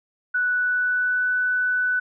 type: tone with pitch glide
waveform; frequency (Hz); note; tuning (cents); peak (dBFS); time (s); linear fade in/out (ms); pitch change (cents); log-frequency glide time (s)
sine; 1480 to 1493.7; F#6 to F#6; 0 to +16; -19; 0.34-2; 10; +16; 0.53-1.3
effects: none